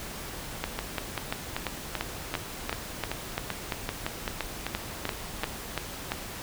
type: two click trains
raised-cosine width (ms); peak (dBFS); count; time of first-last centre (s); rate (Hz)
0.3; -13 / -12; 13 / 17; 0.79-5.441 / 0.64-6.119; 2.58 / 2.92
effects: pink hiss -39 dBFS RMS until 6.42 s